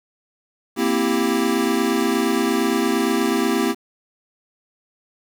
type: chord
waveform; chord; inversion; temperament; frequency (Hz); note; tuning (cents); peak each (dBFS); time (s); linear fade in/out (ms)
square; C dominant seventh; third; equal; 233.1 / 261.6 / 329.6 / 392; Bb3 / C4 / E4 / G4; 0 / 0 / 0 / 0; -24; 0.76-3.75; 50
effects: 7-bit